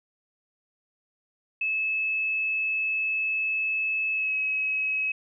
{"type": "tone with pitch glide", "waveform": "sine", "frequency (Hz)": [2600, 2560], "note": ["E7", "D#7"], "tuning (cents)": [-24, 49], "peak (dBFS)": -24, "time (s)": [1.61, 5.12], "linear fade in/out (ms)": 5, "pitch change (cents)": -27, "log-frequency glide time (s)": [4.13, 4.35], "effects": []}